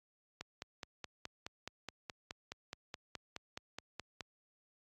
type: click train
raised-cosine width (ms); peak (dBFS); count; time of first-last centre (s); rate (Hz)
0.2; -25; 19; 0.41-4.207; 4.74
effects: high-pass 60 Hz 12 dB/octave + AAC 48 kbps